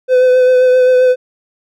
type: tone with vibrato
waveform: triangle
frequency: 507 Hz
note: B4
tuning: 45 cents sharp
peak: -4 dBFS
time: 0.08-1.16 s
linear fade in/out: 50 ms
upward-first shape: triangle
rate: 7.6 Hz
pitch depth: 23 cents each way
effects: none